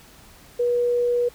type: tone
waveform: sine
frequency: 483.7 Hz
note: B4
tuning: 36 cents flat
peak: -18 dBFS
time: 0.59-1.29 s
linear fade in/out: 10 ms
effects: pink hiss -49 dBFS RMS until 1.34 s